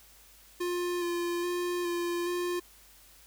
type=tone with vibrato; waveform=square; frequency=350 Hz; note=F4; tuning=4 cents sharp; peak=-30 dBFS; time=0.6-2.6 s; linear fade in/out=10 ms; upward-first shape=square; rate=1.2 Hz; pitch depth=16 cents each way; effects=added 50 Hz sine -62 dBFS peak until 3.26 s + white hiss -57 dBFS RMS until 3.26 s